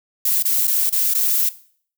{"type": "noise with dropouts", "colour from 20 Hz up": "violet", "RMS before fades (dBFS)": -18, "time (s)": [0.25, 1.49], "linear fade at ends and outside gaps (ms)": 5, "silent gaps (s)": [[0.426, 0.451], [0.672, 0.676], [0.896, 0.925], [1.138, 1.147]], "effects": ["noise-tail reverb RT60 0.5 s tail -17 dB re dry"]}